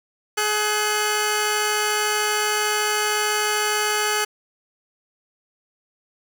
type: tone pair together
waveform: 10% pulse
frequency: 421.8 / 1503 Hz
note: G#4 / F#6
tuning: +27 / +27 cents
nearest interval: octave + minor seventh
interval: 2200 cents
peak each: -13 / -16 dBFS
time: 0.37-4.25 s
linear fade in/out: 10 ms
effects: none